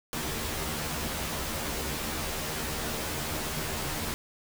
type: noise with comb filter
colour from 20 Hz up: pink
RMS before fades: -33 dBFS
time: 0.13-4.14 s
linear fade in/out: 0 ms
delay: 13 ms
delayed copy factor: +0.95
effects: none